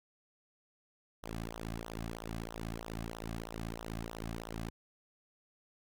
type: tone with flanger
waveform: sawtooth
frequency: 56 Hz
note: A1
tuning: 31 cents sharp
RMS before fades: -42 dBFS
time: 1.23-4.7 s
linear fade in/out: 5 ms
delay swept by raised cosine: 0.42 to 2.22 ms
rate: 3.1 Hz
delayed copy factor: -0.9
effects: none